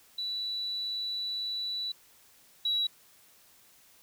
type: tone pair in turn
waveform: sine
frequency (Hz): 3951 / 3897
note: B7 / B7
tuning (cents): 0 / -24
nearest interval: unison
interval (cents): 24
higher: first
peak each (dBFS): -31 / -25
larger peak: second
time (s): 0.18-1.92 / 2.65-2.87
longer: first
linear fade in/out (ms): 5
effects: tanh soft clip ceiling -21 dBFS + white hiss -60 dBFS RMS until 4.02 s